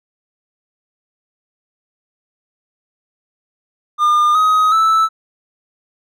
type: tone with pitch steps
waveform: triangle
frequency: 1208 / 1260 / 1314.3 Hz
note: D6 / D#6 / E6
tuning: +48 / +21 / -6 cents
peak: -8 dBFS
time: 3.98-5.09 s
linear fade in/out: 50 ms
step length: 370 ms
effects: none